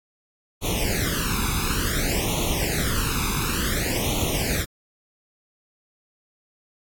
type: noise with flanger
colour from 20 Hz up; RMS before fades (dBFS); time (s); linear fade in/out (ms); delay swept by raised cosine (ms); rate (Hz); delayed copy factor
pink; -24; 0.61-4.66; 50; 0.3 to 0.81; 0.56; +1
effects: AAC 64 kbps